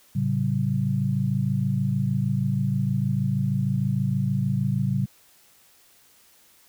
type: tone cluster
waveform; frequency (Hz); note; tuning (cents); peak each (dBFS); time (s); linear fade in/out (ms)
sine; 110.5 / 136.9 / 190.9; A2 / C#3 / G3; +8 / -21 / -46; -27 / -24 / -26; 0.15-5.06; 10
effects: white hiss -57 dBFS RMS until 6.68 s